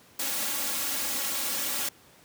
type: noise with comb filter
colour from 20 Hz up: white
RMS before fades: -30 dBFS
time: 0.19-1.89 s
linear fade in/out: 5 ms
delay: 3.6 ms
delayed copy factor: +1
effects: pink hiss -56 dBFS RMS until 2.24 s + high-pass 100 Hz 12 dB/octave